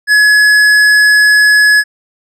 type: tone with hard clipping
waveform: sine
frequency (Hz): 1694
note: G#6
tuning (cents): +34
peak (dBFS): -6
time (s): 0.07-1.84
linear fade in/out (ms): 50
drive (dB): 10
effects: none